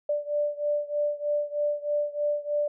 sine beating tone pair, 587.3 / 590.5 Hz, D5 / D5, 0 / +9 cents, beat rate 3.2 Hz, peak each -27 / -29 dBFS, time 0.09-2.68 s, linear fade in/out 5 ms, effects none

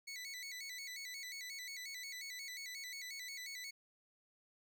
20% pulse tone with vibrato, 2098 Hz, C7, 4 cents sharp, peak -40 dBFS, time 0.07-3.71 s, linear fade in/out 10 ms, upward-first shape square, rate 5.6 Hz, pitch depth 91 cents each way, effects none

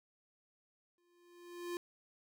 square tone with exponential growth, 349.2 Hz, F4, in tune, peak -37 dBFS, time 0.98-1.77 s, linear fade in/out 1 ms, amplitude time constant 170 ms, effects none

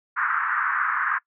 white band-pass noise, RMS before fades -24 dBFS, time 0.16-1.19 s, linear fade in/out 20 ms, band 1100 to 1700 Hz, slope 48 dB/octave, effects noise-tail reverb RT60 0.1 s tail -23 dB re dry

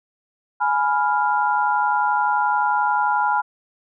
sine chord, F diminished, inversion first, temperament equal with one note detuned, 836.4 / 987.8 / 1396.9 Hz, Ab5 / Cb6 / F6, +12 / 0 / 0 cents, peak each -20 / -21 / -23 dBFS, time 0.6-3.42 s, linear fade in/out 20 ms, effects none

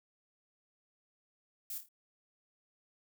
violet noise with echo, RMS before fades -41 dBFS, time 1.7-1.78 s, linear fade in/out 2 ms, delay 27 ms, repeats 4, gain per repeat -7 dB, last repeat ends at 1.888 s, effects none

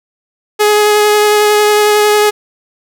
sawtooth tone with vibrato, 419.6 Hz, G#4, 18 cents sharp, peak -3 dBFS, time 0.59-2.31 s, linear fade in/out 20 ms, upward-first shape sine, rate 11 Hz, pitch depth 10 cents each way, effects none

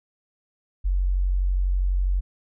sine tone, 46.09 Hz, F#1, 6 cents flat, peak -19 dBFS, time 0.84-2.21 s, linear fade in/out 20 ms, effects none

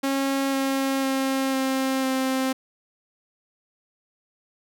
sawtooth tone with pitch steps, 272.7 / 270.2 / 267.7 / 265.2 / 262.8 Hz, C#4 / C#4 / C4 / C4 / C4, -28 / -44 / +40 / +23 / +8 cents, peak -18 dBFS, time 0.03-2.53 s, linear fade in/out 10 ms, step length 500 ms, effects none

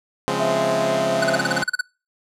10% pulse chord, Db major seventh, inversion none, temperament equal with one note detuned, 138.59 / 174.61 / 207.7 / 259.5 Hz, Db3 / F3 / Ab3 / C4, 0 / 0 / 0 / -14 cents, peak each -19 dBFS, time 0.28-1.63 s, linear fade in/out 0 ms
sine tone with pitch glide, 657 to 662 Hz, E5 to E5, -6 to +7 cents, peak -19 dBFS, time 0.4-1.37 s, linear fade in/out 5 ms, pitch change +13 cents, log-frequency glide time 0.97-1.15 s
square tone bursts, 1489 Hz, F#6, 11 cents sharp, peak -18 dBFS, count 11, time 1.22-1.811 s, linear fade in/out 5 ms, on 21 ms, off 36 ms
effects noise-tail reverb RT60 0.3 s tail -24 dB re dry + low-pass 9000 Hz 12 dB/octave

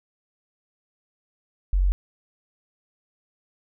sine tone, 46.25 Hz, F#1, in tune, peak -17 dBFS, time 1.73-1.92 s, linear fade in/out 0 ms, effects none

